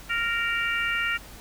harmonic tone, 464.8 Hz, A#4, 5 cents flat, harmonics 3 / 4 / 5 / 6, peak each -28 / -29 / -30 / -31 dBFS, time 0.09-1.18 s, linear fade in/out 20 ms, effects added 47 Hz sine -46 dBFS peak until 1.4 s + pink hiss -46 dBFS RMS until 1.4 s

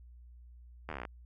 slowing click train, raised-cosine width 0.5 ms, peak -24 dBFS, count 12, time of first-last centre 0.89-1.052 s, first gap 12 ms, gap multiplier 1.04, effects added 60 Hz sine -51 dBFS peak until 1.25 s

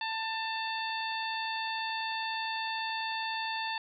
harmonic tone, 891 Hz, A5, 22 cents sharp, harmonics 1 / 2 / 3 / 4 / 5, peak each -35 / -38 / -40 / -41 / -42 dBFS, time 0.01-3.78 s, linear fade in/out 2 ms, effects none

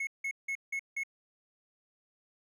triangle tone bursts, 2185 Hz, C#7, 26 cents flat, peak -30 dBFS, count 5, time 0-1.035 s, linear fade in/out 5 ms, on 71 ms, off 170 ms, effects none

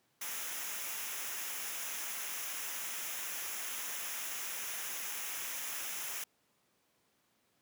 white noise with comb filter, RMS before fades -40 dBFS, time 0.21-6.24 s, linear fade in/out 5 ms, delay 0.23 ms, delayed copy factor -0.6, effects pink hiss -74 dBFS RMS until 7.61 s + high-pass 150 Hz 12 dB/octave

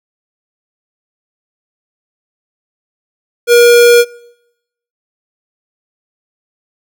square tone, 477.2 Hz, A#4, 41 cents sharp, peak -4 dBFS, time 3.47-4.05 s, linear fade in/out 50 ms, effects noise-tail reverb RT60 0.9 s tail -25 dB re dry

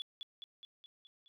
sine tone with echo, 3432 Hz, A7, 44 cents flat, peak -37 dBFS, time 0-0.02 s, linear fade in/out 0 ms, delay 210 ms, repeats 6, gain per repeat -4 dB, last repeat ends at 1.28 s, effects tanh soft clip ceiling -33 dBFS

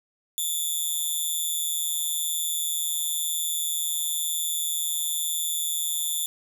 5% pulse tone with amplitude modulation, 3520 Hz, A7, in tune, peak -14 dBFS, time 0.38-6.26 s, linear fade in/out 0 ms, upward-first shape sine, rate 159 Hz, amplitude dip 80%, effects none

